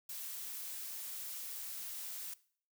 blue noise, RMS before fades -44 dBFS, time 0.09-2.34 s, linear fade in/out 5 ms, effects noise-tail reverb RT60 0.5 s tail -19 dB re dry

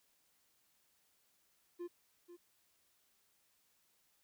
triangle tone with echo, 349.2 Hz, F4, in tune, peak -39 dBFS, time 1.79-1.88 s, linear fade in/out 20 ms, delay 490 ms, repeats 1, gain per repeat -11 dB, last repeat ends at 2.37 s, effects white hiss -75 dBFS RMS until 4.23 s

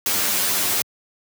white noise with comb filter, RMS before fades -21 dBFS, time 0.06-0.82 s, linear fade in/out 2 ms, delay 10 ms, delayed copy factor +0.8, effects high-pass 100 Hz 12 dB/octave

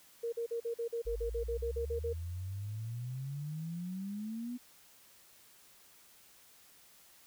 sine tone bursts, 465.9 Hz, A#4, 1 cent flat, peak -33 dBFS, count 14, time 0.23-2.132 s, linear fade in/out 10 ms, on 95 ms, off 44 ms
sine exponential sweep, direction up, 49 to 250 Hz, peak -37 dBFS, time 1.05-4.58 s, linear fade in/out 20 ms
effects white hiss -61 dBFS RMS until 7.26 s

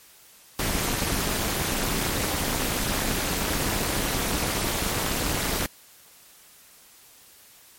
pink noise with amplitude modulation, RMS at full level -22 dBFS, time 0.59-5.66 s, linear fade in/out 2 ms, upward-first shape sine, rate 237 Hz, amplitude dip 95%, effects white hiss -52 dBFS RMS until 7.78 s + MP3 64 kbps

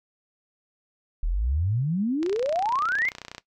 sine exponential sweep, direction up, 36.49 to 2184 Hz, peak -22 dBFS, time 1.23-3.09 s, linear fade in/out 0 ms
click train, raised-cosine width 0.2 ms, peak -19 dBFS, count 36, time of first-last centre 2.23-3.381 s, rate 30.4 Hz
effects noise-tail reverb RT60 0.1 s tail -17 dB re dry

